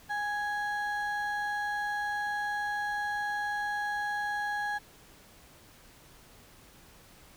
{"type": "ring-modulated tone", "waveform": "triangle", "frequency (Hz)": 1244.5, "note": "D#6", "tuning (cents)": 0, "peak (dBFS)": -25, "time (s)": [0.09, 4.79], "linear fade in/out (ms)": 20, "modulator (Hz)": 419, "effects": ["pink hiss -56 dBFS RMS until 7.36 s"]}